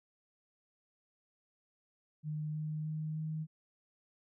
sine tone with pitch steps, 152.6 / 153.93 / 155.27 / 156.62 Hz, D#3 / D#3 / D#3 / D#3, -33 / -18 / -3 / +12 cents, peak -35 dBFS, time 2.23-3.47 s, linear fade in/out 50 ms, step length 310 ms, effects none

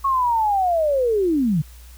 sine linear sweep, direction down, 1108.7 to 138.59 Hz, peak -16 dBFS, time 0.04-1.62 s, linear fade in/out 10 ms, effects added 60 Hz sine -40 dBFS peak until 1.97 s + white hiss -50 dBFS RMS until 1.97 s

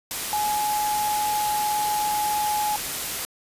sine tone in noise, 841 Hz, G#5, 22 cents sharp, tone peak -22 dBFS, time 0.33-2.76 s, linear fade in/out 0 ms, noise white, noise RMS -29 dBFS, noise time 0.11-3.25 s, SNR +4 dB, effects resampled to 32000 Hz

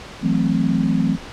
sine chord, F# half-diminished seventh, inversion third, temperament equal, 164.81 / 185 / 220 / 261.6 Hz, E3 / F#3 / A3 / C4, 0 / 0 / 0 / 0 cents, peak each -21 dBFS, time 0.21-1.18 s, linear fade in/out 50 ms, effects pink hiss -36 dBFS RMS until 1.32 s + low-pass 5000 Hz 12 dB/octave

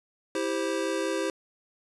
square chord, C major, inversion first, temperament just, 327 / 392.4 / 523.3 Hz, E4 / G4 / C5, -14 / +2 / 0 cents, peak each -32 dBFS, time 0.35-1.3 s, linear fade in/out 2 ms, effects resampled to 24000 Hz

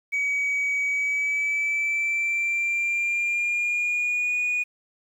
sine tone with pitch glide, 2268 to 2459 Hz, C#7 to D#7, +39 to -21 cents, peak -20 dBFS, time 0.12-4.64 s, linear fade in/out 20 ms, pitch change +140 cents, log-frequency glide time 0.87-4.35 s, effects tanh soft clip ceiling -20 dBFS + 9-bit

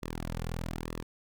sawtooth tone with flanger, 41.31 Hz, E1, 4 cents sharp, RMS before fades -37 dBFS, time 0.02-1.03 s, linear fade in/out 10 ms, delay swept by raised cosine 1.3 to 3.2 ms, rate 1.1 Hz, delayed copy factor -0.8, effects none

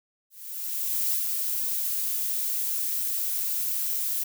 violet noise with ADSR envelope, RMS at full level -25 dBFS, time 0.3-4.24 s, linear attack 830 ms, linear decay 70 ms, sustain -3 dB, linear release 9 ms, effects none

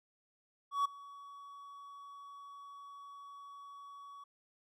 triangle tone with ADSR envelope, 1128 Hz, C#6, 30 cents sharp, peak -25 dBFS, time 0.71-4.24 s, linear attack 140 ms, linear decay 9 ms, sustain -22 dB, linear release 6 ms, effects none

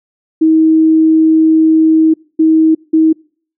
sine tone bursts at uneven times, 318.3 Hz, D#4, 39 cents sharp, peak -5 dBFS, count 3, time 0.41-2.14 / 2.39-2.75 / 2.93-3.13 s, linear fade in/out 10 ms, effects noise-tail reverb RT60 0.5 s tail -26 dB re dry

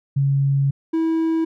sine / triangle tone pair in turn, 138.59 / 324.8 Hz, C#3 / E4, 0 / -26 cents, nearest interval octave + minor third, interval 1474 cents, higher second, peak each -15 dBFS, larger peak neither, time 0.16-0.71 / 0.93-1.45 s, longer first, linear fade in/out 10 ms, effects none

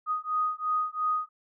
sine beating tone pair, 1244 / 1246.9 Hz, D#6 / D#6, -1 / +3 cents, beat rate 2.9 Hz, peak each -29 dBFS, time 0.06-1.29 s, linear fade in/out 50 ms, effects none

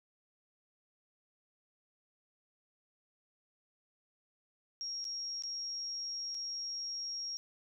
sine tone with dropouts, 5588 Hz, F8, in tune, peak -37 dBFS, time 4.81-7.37 s, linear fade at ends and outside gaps 0 ms, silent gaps 5.043-5.051 / 5.423-5.436 / 6.345-6.349 s, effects none

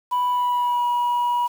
sine tone with pitch glide, 987.8 to 967.5 Hz, B5 to B5, 0 to -36 cents, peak -16 dBFS, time 0.11-1.48 s, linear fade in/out 20 ms, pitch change -36 cents, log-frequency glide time 0.3-0.84 s, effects tanh soft clip ceiling -17 dBFS + 7-bit

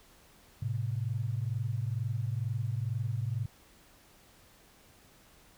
sine tone pair together, 107.63 / 129.8 Hz, A2 / C3, -38 / -13 cents, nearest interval minor third, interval 325 cents, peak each -32 / -34 dBFS, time 0.62-3.46 s, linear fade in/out 5 ms, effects pink hiss -60 dBFS RMS until 5.57 s

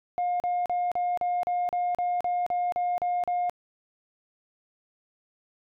sine tone bursts, 712 Hz, F5, 33 cents sharp, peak -22 dBFS, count 13, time 0.18-3.496 s, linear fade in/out 0 ms, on 220 ms, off 38 ms, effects tanh soft clip ceiling -22 dBFS

